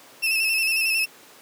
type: tone with vibrato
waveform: 35% pulse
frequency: 2637 Hz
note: E7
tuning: in tune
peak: -18 dBFS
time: 0.22-1.06 s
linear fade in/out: 20 ms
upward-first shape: square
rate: 11 Hz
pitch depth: 36 cents each way
effects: pink hiss -48 dBFS RMS until 1.41 s + high-pass 300 Hz 12 dB/octave